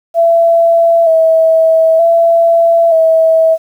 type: tone with vibrato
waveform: sine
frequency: 659.3 Hz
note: E5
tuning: in tune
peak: -5 dBFS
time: 0.14-3.58 s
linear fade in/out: 50 ms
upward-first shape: square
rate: 0.54 Hz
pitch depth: 30 cents each way
effects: 7-bit